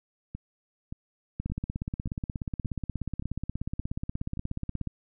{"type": "two click trains", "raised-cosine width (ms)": 5, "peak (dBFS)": [-24, -19], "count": [8, 59], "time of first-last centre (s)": [[0.35, 4.373], [1.4, 4.873]], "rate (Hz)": [1.74, 16.7], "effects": []}